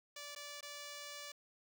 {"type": "tone with dropouts", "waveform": "5% pulse", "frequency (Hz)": 581, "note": "D5", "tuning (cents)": -19, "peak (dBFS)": -35, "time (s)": [0.16, 1.32], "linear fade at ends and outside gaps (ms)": 5, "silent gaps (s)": [[0.351, 0.36], [0.609, 0.627]], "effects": []}